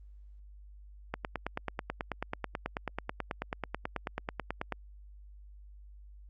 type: click train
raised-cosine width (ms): 0.5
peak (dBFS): -18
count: 34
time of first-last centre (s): 1.14-4.723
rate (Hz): 9.21
effects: added 50 Hz sine -49 dBFS peak until 6.29 s + Opus 32 kbps